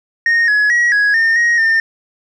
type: tone with pitch steps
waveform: sine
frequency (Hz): 1853 / 1688 / 1910 / 1666 / 1818 / 1882 / 1808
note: A#6 / G#6 / A#6 / G#6 / A#6 / A#6 / A6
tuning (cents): -11 / +28 / +42 / +5 / -44 / +16 / +47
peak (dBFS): -7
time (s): 0.26-1.8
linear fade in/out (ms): 2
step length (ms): 220
effects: tanh soft clip ceiling -9 dBFS